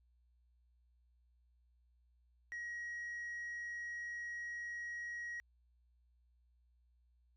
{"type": "tone", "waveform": "sine", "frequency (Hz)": 1899, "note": "A#6", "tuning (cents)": 32, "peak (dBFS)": -39, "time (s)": [2.52, 5.4], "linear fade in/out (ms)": 0, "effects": ["tanh soft clip ceiling -40 dBFS", "added 60 Hz sine -69 dBFS peak until 7.36 s"]}